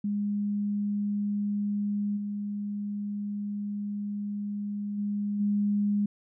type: tone with level steps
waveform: sine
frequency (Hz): 205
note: G#3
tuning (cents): -22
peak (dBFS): -26 / -30 / -27 / -23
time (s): 0.04-6.06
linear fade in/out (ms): 5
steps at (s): 2.16 / 4.97 / 5.39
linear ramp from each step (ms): 20
effects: none